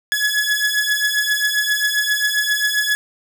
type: beating tone pair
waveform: sawtooth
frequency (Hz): 1691 / 1698.5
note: G#6 / G#6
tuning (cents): +31 / +38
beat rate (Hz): 7.5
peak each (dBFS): -16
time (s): 0.12-2.95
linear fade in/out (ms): 0
effects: none